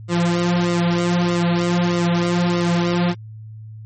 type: tone with flanger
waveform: sawtooth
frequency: 173.8 Hz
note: F3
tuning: 8 cents flat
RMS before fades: -18 dBFS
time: 0.08-3.15 s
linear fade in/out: 50 ms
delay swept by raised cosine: 1.2 to 4.6 ms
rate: 1.6 Hz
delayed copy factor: -0.9
effects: added 109 Hz sine -33 dBFS peak until 3.85 s + MP3 32 kbps